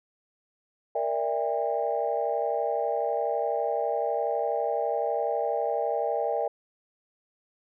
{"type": "chord", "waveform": "sine", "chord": "E half-diminished seventh", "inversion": "second", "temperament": "equal with one note detuned", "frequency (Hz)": [466.2, 587.3, 659.3, 804.2], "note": ["Bb4", "D5", "E5", "G5"], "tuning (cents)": [0, 0, 0, 44], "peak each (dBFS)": -30, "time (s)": [0.95, 6.48], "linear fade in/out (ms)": 5, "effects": ["tanh soft clip ceiling -14 dBFS"]}